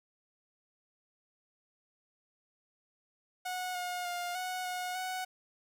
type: tone with pitch steps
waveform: sawtooth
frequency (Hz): 732 / 718 / 706 / 736 / 727 / 742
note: F#5 / F5 / F5 / F#5 / F#5 / F#5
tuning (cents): -19 / +48 / +19 / -9 / -31 / +5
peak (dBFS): -31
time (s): 3.45-5.25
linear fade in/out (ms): 10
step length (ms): 300
effects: none